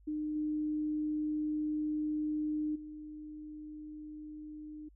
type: tone with level steps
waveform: sine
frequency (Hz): 304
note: D#4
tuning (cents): -40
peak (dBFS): -33 / -31 / -43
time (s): 0.07-4.89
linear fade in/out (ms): 10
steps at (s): 0.35 / 2.75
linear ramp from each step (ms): 10
effects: added 50 Hz sine -58 dBFS peak until 4.95 s